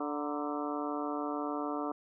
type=harmonic tone with a mistuned harmonic; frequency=146.83 Hz; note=D3; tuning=in tune; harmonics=2 / 3 / 4 / 5 / 6 / 7 / 8 / 9; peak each=-36 / -41 / -42 / -41 / -44 / -45 / -41 / -45 dBFS; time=0-1.92 s; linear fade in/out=5 ms; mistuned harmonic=6; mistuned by=+87 cents; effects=none